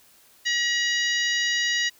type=harmonic tone with a mistuned harmonic; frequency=955 Hz; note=A#5; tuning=42 cents sharp; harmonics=2 / 3 / 4 / 5 / 6 / 7; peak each=-24 / -28 / -30 / -32 / -34 / -35 dBFS; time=0.45-1.9 s; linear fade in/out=20 ms; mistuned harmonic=3; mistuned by=+22 cents; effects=white hiss -56 dBFS RMS until 1.99 s